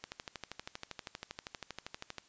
click train, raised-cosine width 0.2 ms, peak -23 dBFS, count 28, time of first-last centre 0.04-2.183 s, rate 12.6 Hz, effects white hiss -64 dBFS RMS until 2.28 s + resampled to 16000 Hz

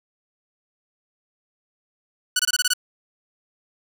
10% pulse tone bursts, 1480 Hz, F#6, in tune, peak -9 dBFS, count 7, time 2.36-2.736 s, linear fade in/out 5 ms, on 34 ms, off 23 ms, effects none

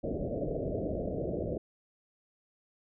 white low-pass noise, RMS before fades -34 dBFS, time 0.03-1.58 s, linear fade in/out 10 ms, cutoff 650 Hz, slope 96 dB/octave, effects none

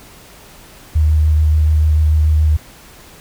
sine tone with vibrato, 77.1 Hz, D#2, 15 cents flat, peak -9 dBFS, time 0.95-2.57 s, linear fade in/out 10 ms, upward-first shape sine, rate 6.9 Hz, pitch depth 16 cents each way, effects pink hiss -41 dBFS RMS until 3.2 s

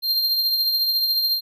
square tone with tremolo, 4186 Hz, C8, in tune, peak -17 dBFS, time 0.02-1.41 s, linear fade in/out 50 ms, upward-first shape triangle, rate 14 Hz, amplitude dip 45%, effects none

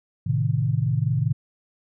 sine chord, A diminished, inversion none, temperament equal, 110 / 130.81 / 155.56 Hz, A2 / C3 / Eb3, 0 / 0 / 0 cents, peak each -24 / -23 / -25 dBFS, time 0.26-1.33 s, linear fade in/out 10 ms, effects none

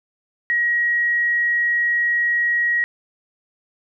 sine tone, 1900 Hz, A#6, 33 cents sharp, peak -16 dBFS, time 0.5-2.84 s, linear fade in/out 0 ms, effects none

